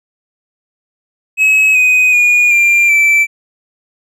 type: tone with pitch steps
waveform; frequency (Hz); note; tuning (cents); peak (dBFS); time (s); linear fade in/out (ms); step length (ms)
triangle; 2564 / 2503 / 2443 / 2384 / 2327; E7 / D#7 / D#7 / D7 / D7; -49 / +10 / -32 / +25 / -17; -5; 1.37-3.27; 50; 380
effects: none